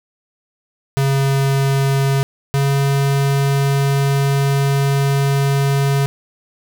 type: tone pair in turn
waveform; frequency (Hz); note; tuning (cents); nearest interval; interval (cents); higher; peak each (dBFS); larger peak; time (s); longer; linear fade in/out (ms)
square; 137 / 138.91; C#3 / C#3; -20 / +4; unison; 24; second; -14; neither; 0.97-2.23 / 2.54-6.06; second; 0
effects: none